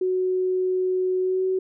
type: tone with pitch glide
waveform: sine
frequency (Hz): 370 to 375.4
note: F#4 to F#4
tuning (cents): 0 to +25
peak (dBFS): -20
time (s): 0.01-1.59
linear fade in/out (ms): 5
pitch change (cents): +25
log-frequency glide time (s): 1.2-1.44
effects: none